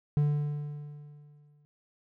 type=tone with exponential decay; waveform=triangle; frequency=147.2 Hz; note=D3; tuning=4 cents sharp; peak=-19 dBFS; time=0.17-1.65 s; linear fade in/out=0 ms; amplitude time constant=320 ms; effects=none